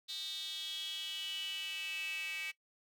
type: tone with high-pass filter sweep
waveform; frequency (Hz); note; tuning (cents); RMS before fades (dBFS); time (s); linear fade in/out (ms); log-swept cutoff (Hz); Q
square; 174.61; F3; 0; -41; 0.08-2.52; 20; 3800 to 2400; 9.4
effects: noise-tail reverb RT60 0.1 s tail -18 dB re dry